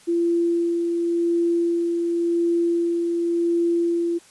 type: tone with tremolo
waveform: sine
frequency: 340.7 Hz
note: F4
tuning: 43 cents flat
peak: -17 dBFS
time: 0.07-4.19 s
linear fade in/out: 20 ms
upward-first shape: sine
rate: 0.91 Hz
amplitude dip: 30%
effects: white hiss -51 dBFS RMS until 4.3 s + resampled to 24000 Hz